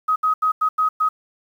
sine tone bursts at uneven times, 1263 Hz, D#6, 26 cents sharp, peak -15 dBFS, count 6, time 0.08-0.16 / 0.23-0.34 / 0.42-0.52 / 0.61-0.69 / 0.78-0.89 / 1-1.09 s, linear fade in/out 10 ms, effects 8-bit

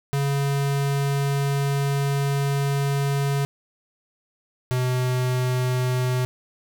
square tone pair in turn, 140 / 126.61 Hz, C#3 / B2, +18 / +43 cents, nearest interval major second, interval 175 cents, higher first, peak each -21 dBFS, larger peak neither, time 0.13-3.45 / 4.71-6.25 s, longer first, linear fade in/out 0 ms, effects 9-bit

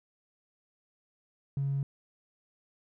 triangle tone with tanh clipping, 138.59 Hz, C#3, in tune, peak -27 dBFS, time 1.57-1.83 s, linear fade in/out 2 ms, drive 1 dB, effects none

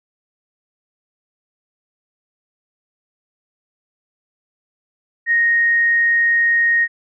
sine tone, 1865 Hz, A#6, in tune, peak -12 dBFS, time 5.26-6.88 s, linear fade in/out 50 ms, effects none

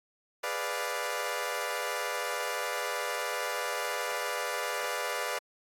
15% pulse chord, G# diminished seventh, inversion none, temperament equal, 415.3 / 493.9 / 587.3 / 698.5 Hz, G#4 / B4 / D5 / F5, 0 / 0 / 0 / 0 cents, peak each -34 / -29 / -29 / -32 dBFS, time 0.43-5.39 s, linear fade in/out 10 ms, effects AAC 48 kbps

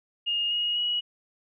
sine tone with pitch steps, 2843 / 2878 / 2913 Hz, F7 / F#7 / F#7, +30 / -49 / -28 cents, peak -24 dBFS, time 0.26-1.01 s, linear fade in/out 20 ms, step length 250 ms, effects none

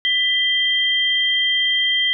sine tone pair together, 1992 / 3169 Hz, B6 / G7, +14 / +18 cents, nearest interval minor sixth, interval 804 cents, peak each -20 / -17 dBFS, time 0.05-2.13 s, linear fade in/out 0 ms, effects none

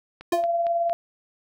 click train, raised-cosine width 0.3 ms, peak -24 dBFS, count 4, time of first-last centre 0.21-0.896 s, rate 4.37 Hz
square tone with exponential decay, 349.2 Hz, F4, in tune, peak -20 dBFS, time 0.32-0.47 s, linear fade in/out 5 ms, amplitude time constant 31 ms
sine tone with tremolo, 682 Hz, F5, 41 cents flat, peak -19 dBFS, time 0.33-0.93 s, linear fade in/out 0 ms, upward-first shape sine, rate 19 Hz, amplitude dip 35%
effects none

